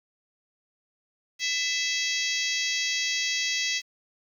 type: harmonic tone with a mistuned harmonic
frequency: 654 Hz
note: E5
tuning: 14 cents flat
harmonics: 3 / 4 / 5 / 6 / 7 / 8 / 9 / 10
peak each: -31 / -32 / -33 / -34 / -34 / -35 / -36 / -36 dBFS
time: 1.39-3.82 s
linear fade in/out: 50 ms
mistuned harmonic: 3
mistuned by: +35 cents
effects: 9-bit